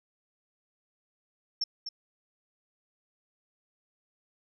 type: tone with echo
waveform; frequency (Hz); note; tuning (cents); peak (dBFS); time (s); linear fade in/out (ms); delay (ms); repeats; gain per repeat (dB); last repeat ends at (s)
sine; 5420; E8; +47; -26; 1.61-1.64; 5; 250; 1; -8; 1.89
effects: none